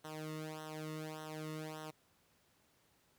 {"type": "tone with flanger", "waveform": "sawtooth", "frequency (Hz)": 155.56, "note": "D#3", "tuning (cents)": 0, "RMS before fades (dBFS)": -45, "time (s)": [0.04, 1.91], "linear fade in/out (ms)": 10, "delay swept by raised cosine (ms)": [0.42, 1.27], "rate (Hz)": 1.7, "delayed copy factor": -0.95, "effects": ["pink hiss -72 dBFS RMS until 3.18 s", "high-pass 80 Hz 12 dB/octave"]}